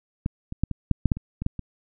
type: clicks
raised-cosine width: 5 ms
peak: -12 / -20 / -9 / -16 / -6 / -6 / -7 / -21 / -17 / -11 / -19 dBFS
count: 11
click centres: 0.261 / 0.524 / 0.636 / 0.713 / 0.913 / 1.057 / 1.118 / 1.17 / 1.42 / 1.464 / 1.593 s
effects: none